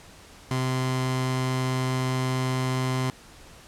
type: tone pair together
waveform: sawtooth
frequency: 129.25 / 517 Hz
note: C3 / C5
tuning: -21 / -21 cents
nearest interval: 2 octaves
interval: 2400 cents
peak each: -20 / -29 dBFS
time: 0.51-3.1 s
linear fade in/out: 0 ms
effects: pink hiss -49 dBFS RMS until 3.67 s + low-pass 10000 Hz 12 dB/octave